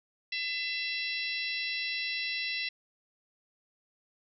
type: harmonic tone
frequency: 671 Hz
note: E5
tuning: 31 cents sharp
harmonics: 3 / 4 / 5 / 6 / 7 / 8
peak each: -37 / -35 / -42 / -38 / -44 / -42 dBFS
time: 0.32-2.69 s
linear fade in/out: 5 ms
effects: none